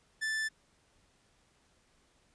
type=tone; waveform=45% pulse; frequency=1758 Hz; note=A6; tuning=2 cents flat; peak=-31 dBFS; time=0.21-0.49 s; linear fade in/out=20 ms; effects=pink hiss -69 dBFS RMS until 2.34 s + resampled to 22050 Hz